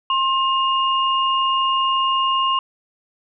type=tone pair together; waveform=sine; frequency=1062.7 / 2837 Hz; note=C6 / F7; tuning=+27 / +27 cents; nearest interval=octave + perfect fourth; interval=1700 cents; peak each=-17 / -22 dBFS; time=0.1-2.59 s; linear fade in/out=2 ms; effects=none